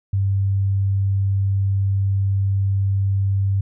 sine tone, 98 Hz, G2, in tune, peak -16 dBFS, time 0.13-3.61 s, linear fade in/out 5 ms, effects none

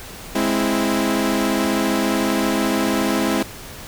sawtooth chord, Ab augmented, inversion none, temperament equal with one note detuned, 207.7 / 262.5 / 329.6 Hz, Ab3 / C4 / E4, 0 / +6 / 0 cents, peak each -18 dBFS, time 0.35-3.43 s, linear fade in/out 5 ms, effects pink hiss -36 dBFS RMS until 3.87 s

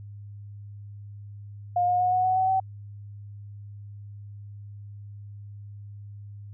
sine tone with pitch steps, 711 / 719.3 / 727.6 / 736.1 / 744.6 / 753.3 / 762 Hz, F5 / F#5 / F#5 / F#5 / F#5 / F#5 / G5, +31 / -49 / -29 / -9 / +11 / +31 / -49 cents, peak -20 dBFS, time 1.76-2.6 s, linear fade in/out 5 ms, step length 120 ms, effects added 102 Hz sine -39 dBFS peak until 6.53 s

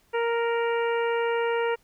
harmonic tone, 466.2 Hz, A#4, in tune, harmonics 1 / 2 / 3 / 4 / 5 / 6, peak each -24 / -30 / -34 / -36 / -38 / -40 dBFS, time 0.13-1.76 s, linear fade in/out 20 ms, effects pink hiss -64 dBFS RMS until 1.83 s

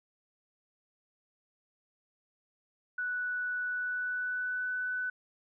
sine tone with pitch glide, 1480 to 1497.2 Hz, F#6 to F#6, 0 to +20 cents, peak -31 dBFS, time 2.98-5.1 s, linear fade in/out 5 ms, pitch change +20 cents, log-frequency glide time 3.66-4.72 s, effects none

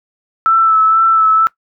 sine tone with vibrato, 1318.5 Hz, E6, in tune, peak -7 dBFS, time 0.46-1.47 s, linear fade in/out 0 ms, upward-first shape sine, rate 2.1 Hz, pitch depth 24 cents each way, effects noise-tail reverb RT60 0.1 s tail -19 dB re dry

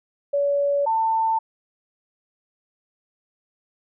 sine tone pair in turn, 568 / 893.8 Hz, C#5 / A5, +42 / +27 cents, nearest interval minor sixth, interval 785 cents, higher second, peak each -18 dBFS, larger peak neither, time 0.33-0.86 / 0.86-1.39 s, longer neither, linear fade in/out 10 ms, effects none

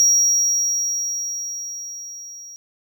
triangle tone with level ramp, 5670 Hz, F8, 25 cents sharp, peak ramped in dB -10 to -35 dBFS, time 0-2.56 s, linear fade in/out 0 ms, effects none

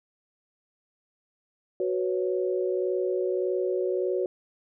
sine chord, F# suspended fourth, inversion none, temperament just, 370 / 493.3 / 555 Hz, F#4 / B4 / C#5, 0 / -2 / +2 cents, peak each -26 / -31 / -31 dBFS, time 1.8-4.26 s, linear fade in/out 2 ms, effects none

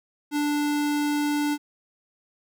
square tone, 293.7 Hz, D4, in tune, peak -23 dBFS, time 0.31-1.58 s, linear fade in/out 50 ms, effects none

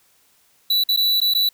square tone with dropouts, 3951 Hz, B7, in tune, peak -16 dBFS, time 0.7-1.49 s, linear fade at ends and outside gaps 5 ms, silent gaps 0.838-0.888 / 0.964-0.972 / 1.203-1.215 / 1.338-1.348 s, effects white hiss -59 dBFS RMS until 1.53 s

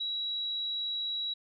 sine tone, 3886 Hz, B7, 29 cents flat, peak -31 dBFS, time 0-1.34 s, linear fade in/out 10 ms, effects none

